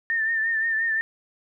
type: tone with vibrato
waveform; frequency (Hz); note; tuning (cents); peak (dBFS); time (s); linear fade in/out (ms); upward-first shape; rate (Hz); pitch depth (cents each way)
sine; 1800; A6; +39; -21; 0.1-1.01; 0; triangle; 5.7; 55
effects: none